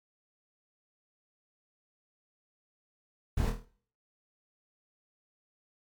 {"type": "noise with echo", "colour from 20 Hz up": "brown", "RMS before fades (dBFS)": -29, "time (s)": [3.37, 3.5], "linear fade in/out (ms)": 5, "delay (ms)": 25, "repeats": 6, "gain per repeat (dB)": -5, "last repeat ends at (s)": 3.65, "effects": ["noise-tail reverb RT60 0.5 s tail -18 dB re dry", "MP3 96 kbps"]}